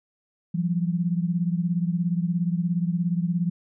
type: beating tone pair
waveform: sine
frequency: 170 / 187 Hz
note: F3 / F#3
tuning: -46 / +19 cents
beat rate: 17 Hz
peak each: -23 / -27 dBFS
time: 0.54-3.5 s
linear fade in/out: 10 ms
effects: none